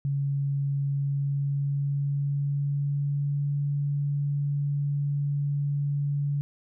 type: tone with pitch glide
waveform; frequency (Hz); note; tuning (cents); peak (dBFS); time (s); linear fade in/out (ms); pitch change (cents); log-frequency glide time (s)
sine; 140 to 143.11; C#3 to D3; +18 to -44; -24; 0.05-6.41; 0; +38; 0.92-3.54
effects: none